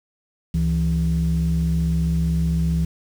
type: tone pair together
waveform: sine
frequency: 69.35 / 164.81 Hz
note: C#2 / E3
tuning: +1 / 0 cents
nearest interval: octave + minor third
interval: 1499 cents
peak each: -20 / -18 dBFS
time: 0.54-2.85 s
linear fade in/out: 5 ms
effects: tanh soft clip ceiling -13 dBFS + 7-bit